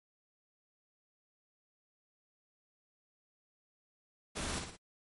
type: noise with echo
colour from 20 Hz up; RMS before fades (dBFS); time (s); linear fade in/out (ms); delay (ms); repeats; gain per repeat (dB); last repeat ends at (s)
pink; -38; 4.35-4.6; 20; 57; 3; -5; 4.771
effects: MP3 48 kbps